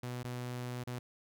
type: tone with dropouts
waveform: sawtooth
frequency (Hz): 123.47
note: B2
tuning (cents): 0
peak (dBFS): -34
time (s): 0.03-0.99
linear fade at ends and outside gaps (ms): 5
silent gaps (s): 0.231-0.244 / 0.838-0.872
effects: none